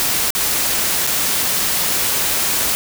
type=noise with dropouts; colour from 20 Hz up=white; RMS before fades=-18 dBFS; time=0-2.75 s; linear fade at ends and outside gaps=0 ms; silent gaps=0.305-0.35 / 1.067-1.073 s; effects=none